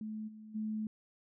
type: tone with level steps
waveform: sine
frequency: 216.1 Hz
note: A3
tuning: 31 cents flat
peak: -38 / -48 / -34 dBFS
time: 0.01-0.87 s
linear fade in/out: 2 ms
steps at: 0.27 / 0.54 s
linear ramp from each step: 20 ms
effects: none